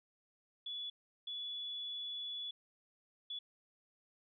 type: tone bursts at uneven times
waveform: sine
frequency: 3422 Hz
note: A7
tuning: 49 cents flat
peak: -40 dBFS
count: 3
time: 0.66-0.9 / 1.27-2.51 / 3.3-3.39 s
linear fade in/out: 5 ms
effects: none